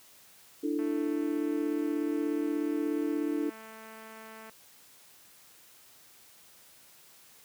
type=chord; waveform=sine; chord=D suspended second; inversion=none; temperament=just; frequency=293.7 / 330.4 / 440.5 Hz; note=D4 / E4 / A4; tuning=0 / +4 / +2 cents; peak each=-30 / -33 / -36 dBFS; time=0.63-3.5 s; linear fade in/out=10 ms
type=click train; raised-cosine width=0.5 ms; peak=-34 dBFS; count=820; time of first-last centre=0.79-4.496 s; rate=221 Hz
effects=white hiss -57 dBFS RMS until 7.44 s + high-pass 80 Hz 12 dB/octave